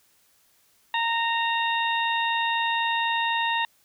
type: harmonic tone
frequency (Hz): 924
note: A#5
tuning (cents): -16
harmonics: 1 / 2 / 3 / 4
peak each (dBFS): -25 / -28 / -30 / -31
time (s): 0.94-3.65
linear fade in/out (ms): 2
effects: white hiss -63 dBFS RMS until 3.84 s